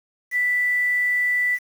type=tone with quantisation; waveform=sine; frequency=1975.5 Hz; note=B6; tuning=in tune; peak=-18 dBFS; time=0.31-1.59 s; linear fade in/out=50 ms; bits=7; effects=none